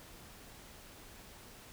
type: silence
effects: pink hiss -54 dBFS RMS until 1.72 s